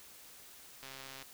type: click train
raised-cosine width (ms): 0.2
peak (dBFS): -30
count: 54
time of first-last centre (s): 0.83-1.226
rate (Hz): 134
effects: white hiss -55 dBFS RMS until 1.33 s